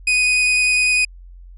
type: tone with vibrato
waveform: 40% pulse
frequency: 2489 Hz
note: D#7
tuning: in tune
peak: -13 dBFS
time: 0.07-1.05 s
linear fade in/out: 5 ms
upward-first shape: sine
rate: 10 Hz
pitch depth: 9 cents each way
effects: added 44 Hz sine -37 dBFS peak until 1.57 s + resampled to 24000 Hz